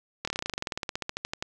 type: slowing click train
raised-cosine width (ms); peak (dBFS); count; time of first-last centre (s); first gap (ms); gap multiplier
0.2; -13; 24; 0.25-1.425; 25; 1.06
effects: none